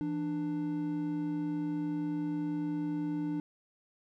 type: tone pair together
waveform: triangle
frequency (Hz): 166.35 / 296.6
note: E3 / D4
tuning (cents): +16 / +17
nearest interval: minor seventh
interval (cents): 1001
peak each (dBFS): -36 / -30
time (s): 0.01-3.4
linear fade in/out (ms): 0
effects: none